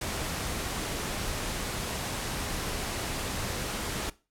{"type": "noise", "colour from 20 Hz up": "pink", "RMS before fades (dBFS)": -33, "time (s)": [0.01, 4.1], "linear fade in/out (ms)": 5, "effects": ["noise-tail reverb RT60 0.3 s tail -19 dB re dry", "low-pass 12000 Hz 12 dB/octave"]}